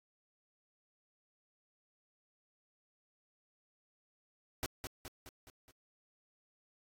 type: noise with echo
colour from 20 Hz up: pink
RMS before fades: -37 dBFS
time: 4.63-4.66 s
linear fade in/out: 0 ms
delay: 210 ms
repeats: 5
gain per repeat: -5 dB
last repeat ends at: 5.71 s
effects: AAC 48 kbps